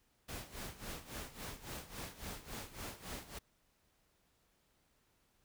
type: noise with tremolo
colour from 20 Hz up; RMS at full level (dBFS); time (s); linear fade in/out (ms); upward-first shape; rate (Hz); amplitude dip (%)
pink; -44; 0.28-3.39; 10; sine; 3.6; 80
effects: pink hiss -75 dBFS RMS until 5.44 s